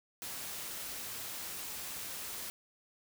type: noise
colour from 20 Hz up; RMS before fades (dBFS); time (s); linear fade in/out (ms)
white; -42; 0.22-2.5; 0
effects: none